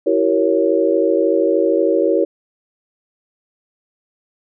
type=chord; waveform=sine; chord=E diminished seventh; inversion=none; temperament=equal with one note detuned; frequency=329.6 / 382.6 / 466.2 / 554.4 Hz; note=E4 / G4 / Bb4 / Db5; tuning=0 / -42 / 0 / 0 cents; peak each=-18 dBFS; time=0.06-2.25 s; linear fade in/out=10 ms; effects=none